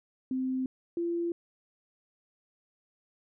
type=tone pair in turn; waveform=sine; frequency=259.5 / 341.6 Hz; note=C4 / F4; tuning=-14 / -38 cents; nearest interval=perfect fourth; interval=476 cents; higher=second; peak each=-28 dBFS; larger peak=neither; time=0.31-0.66 / 0.97-1.32 s; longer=neither; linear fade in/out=2 ms; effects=none